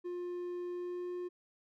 triangle tone with pitch glide, 354.1 to 356.6 Hz, F4 to F4, +24 to +36 cents, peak -35 dBFS, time 0.04-1.29 s, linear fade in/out 20 ms, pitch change +12 cents, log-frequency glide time 0.71-1.11 s, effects none

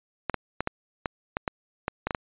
clicks, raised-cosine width 0.5 ms, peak -11 dBFS, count 11, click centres 0.297 / 0.343 / 0.606 / 0.674 / 1.058 / 1.369 / 1.478 / 1.881 / 2.07 / 2.108 / 2.148 s, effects resampled to 8000 Hz

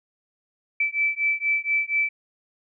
sine beating tone pair, 2316 / 2320.2 Hz, D7 / D7, -25 / -22 cents, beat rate 4.2 Hz, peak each -24 dBFS, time 0.8-2.09 s, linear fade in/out 5 ms, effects none

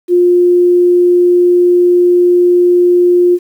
sine tone, 354.1 Hz, F4, 24 cents sharp, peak -5 dBFS, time 0.08-3.39 s, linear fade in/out 50 ms, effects 7-bit

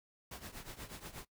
pink noise with tremolo, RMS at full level -45 dBFS, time 0.31-1.25 s, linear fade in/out 5 ms, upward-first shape triangle, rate 8.3 Hz, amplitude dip 85%, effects noise-tail reverb RT60 0.1 s tail -19 dB re dry

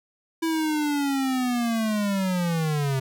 square linear sweep, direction down, 329.6 to 130.81 Hz, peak -23 dBFS, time 0.42-3 s, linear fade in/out 10 ms, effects none

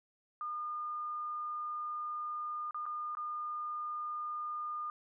sine tone with dropouts, 1215 Hz, D#6, 42 cents flat, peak -36 dBFS, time 0.41-4.9 s, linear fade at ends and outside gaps 1 ms, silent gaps 2.709-2.745 / 2.856-2.863 / 3.151-3.17 s, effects none

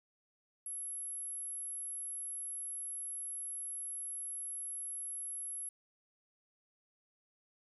sine tone, 11175 Hz, F9, in tune, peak -39 dBFS, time 0.66-5.69 s, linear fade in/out 2 ms, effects none

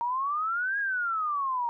sine exponential two-way sweep, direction up then down, 930 to 1661.2 to 930 Hz, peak -26 dBFS, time 0.01-1.69 s, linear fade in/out 0 ms, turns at 0.79 s, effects none

